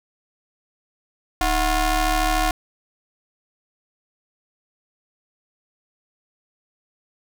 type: ring-modulated tone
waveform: sawtooth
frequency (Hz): 349.2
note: F4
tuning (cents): 0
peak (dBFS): -11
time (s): 1.41-2.51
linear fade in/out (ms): 2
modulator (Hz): 386
effects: 8-bit